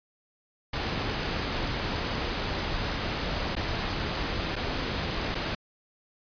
pink noise with dropouts, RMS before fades -30 dBFS, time 0.73-5.55 s, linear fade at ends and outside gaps 5 ms, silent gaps 3.554-3.564 / 4.557-4.563 / 5.347-5.351 s, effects resampled to 11025 Hz

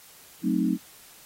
sine chord, F# diminished seventh, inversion none, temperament equal with one note detuned, 185 / 220 / 261.6 / 310.1 Hz, F#3 / A3 / C4 / Eb4, 0 / 0 / 0 / -6 cents, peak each -27 dBFS, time 0.42-0.78 s, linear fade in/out 50 ms, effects white hiss -51 dBFS RMS until 1.25 s + AAC 48 kbps

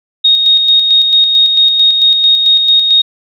sine tone with tremolo, 3729 Hz, A#7, in tune, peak -4 dBFS, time 0.24-3.02 s, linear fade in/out 10 ms, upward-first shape square, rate 4.5 Hz, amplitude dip 40%, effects none

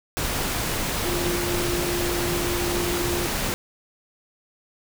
sine tone in noise, 349.9 Hz, F4, 3 cents sharp, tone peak -26 dBFS, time 1.05-3.26 s, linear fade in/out 0 ms, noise pink, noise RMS -26 dBFS, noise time 0.17-3.54 s, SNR -3 dB, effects none

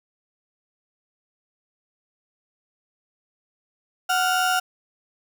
35% pulse tone pair together, 740 / 1396.9 Hz, F#5 / F6, 0 / 0 cents, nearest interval major seventh, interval 1100 cents, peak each -20 / -21 dBFS, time 4.09-4.6 s, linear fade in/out 10 ms, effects none

